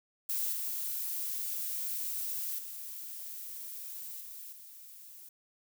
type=noise with level steps; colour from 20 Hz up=violet; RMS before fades=-33 / -36 / -43 / -46 / -51 dBFS; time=0.29-5.29 s; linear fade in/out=5 ms; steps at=0.52 / 2.58 / 4.2 / 4.52 s; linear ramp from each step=10 ms; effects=none